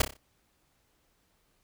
pink noise with echo, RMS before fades -21 dBFS, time 0-0.02 s, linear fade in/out 5 ms, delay 30 ms, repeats 5, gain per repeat -7 dB, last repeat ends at 0.17 s, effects pink hiss -71 dBFS RMS until 1.63 s

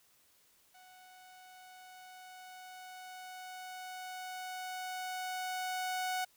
sawtooth tone with level ramp, 740 Hz, F#5, in tune, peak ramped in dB -53 to -29 dBFS, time 0.74-6.25 s, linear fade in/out 10 ms, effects white hiss -68 dBFS RMS until 6.36 s

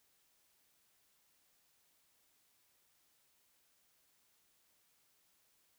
silence, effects white hiss -74 dBFS RMS until 5.78 s

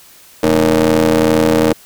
25% pulse ring-modulated tone, 82.41 Hz, E2, in tune, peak -3 dBFS, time 0.43-1.73 s, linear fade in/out 5 ms, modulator 387 Hz, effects white hiss -43 dBFS RMS until 1.85 s

